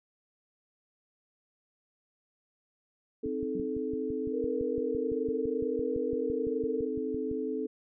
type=chord; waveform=sine; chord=A diminished; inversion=first; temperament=equal with one note detuned; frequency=261.6 / 311.1 / 434.4 Hz; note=C4 / Eb4 / A4; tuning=0 / 0 / -22 cents; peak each=-35 / -37 / -33 dBFS; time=3.23-7.67 s; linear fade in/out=10 ms
type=click train; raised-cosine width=5 ms; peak=-30 dBFS; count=25; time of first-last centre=3.26-7.314 s; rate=5.92 Hz
type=tone with exponential decay; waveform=sine; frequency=190.7 Hz; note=G3; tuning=47 cents flat; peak=-35 dBFS; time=3.55-3.78 s; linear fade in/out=2 ms; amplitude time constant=49 ms
type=tone with vibrato; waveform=sine; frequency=466.2 Hz; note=A#4; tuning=in tune; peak=-32 dBFS; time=4.31-6.89 s; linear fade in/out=50 ms; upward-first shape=sine; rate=0.74 Hz; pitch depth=38 cents each way
effects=none